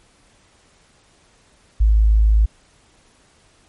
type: tone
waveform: sine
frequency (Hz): 53.6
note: A1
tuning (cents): -45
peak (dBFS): -10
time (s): 1.8-2.46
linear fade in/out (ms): 10
effects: pink hiss -55 dBFS RMS until 3.68 s + MP3 48 kbps